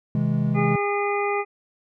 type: chord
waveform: triangle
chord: C augmented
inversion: none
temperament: equal with one note detuned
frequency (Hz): 130.81 / 160.68 / 207.7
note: C3 / E3 / G#3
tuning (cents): 0 / -44 / 0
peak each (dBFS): -22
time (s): 0.15-0.76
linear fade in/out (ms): 2
type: harmonic tone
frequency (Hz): 407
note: G#4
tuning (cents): -35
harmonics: 1 / 2 / 3 / 5 / 6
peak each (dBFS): -24 / -27 / -29 / -31 / -32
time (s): 0.54-1.45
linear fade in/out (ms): 50
effects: none